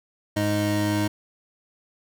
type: tone pair together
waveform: 25% pulse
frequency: 103.83 / 311.1 Hz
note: G#2 / D#4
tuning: 0 / 0 cents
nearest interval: octave + perfect fifth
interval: 1900 cents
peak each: -21 dBFS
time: 0.36-1.08 s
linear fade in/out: 10 ms
effects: none